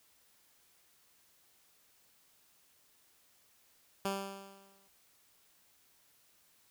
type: tone with exponential decay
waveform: 10% pulse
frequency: 196 Hz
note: G3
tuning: in tune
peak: -23 dBFS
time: 4.05-4.88 s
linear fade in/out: 2 ms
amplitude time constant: 180 ms
effects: white hiss -68 dBFS RMS until 6.7 s